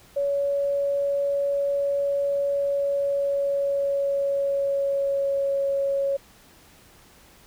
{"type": "tone with pitch glide", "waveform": "sine", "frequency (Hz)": [563, 553.3], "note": ["C#5", "C#5"], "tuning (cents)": [27, -3], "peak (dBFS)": -21, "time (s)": [0.16, 6.17], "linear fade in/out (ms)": 10, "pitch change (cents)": -30, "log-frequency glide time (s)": [2.57, 5.61], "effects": ["pink hiss -53 dBFS RMS until 7.46 s"]}